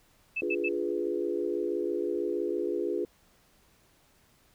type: tone bursts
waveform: sine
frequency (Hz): 2625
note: E7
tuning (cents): -8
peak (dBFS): -28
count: 3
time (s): 0.36-0.69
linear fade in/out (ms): 10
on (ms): 52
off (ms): 87
type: chord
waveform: sine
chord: D diminished seventh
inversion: none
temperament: equal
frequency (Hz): 293.7 / 349.2 / 415.3 / 493.9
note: D4 / F4 / Ab4 / Cb5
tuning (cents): 0 / 0 / 0 / 0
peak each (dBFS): -37 / -31 / -32 / -36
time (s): 0.42-3.05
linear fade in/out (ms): 2
effects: pink hiss -64 dBFS RMS until 4.54 s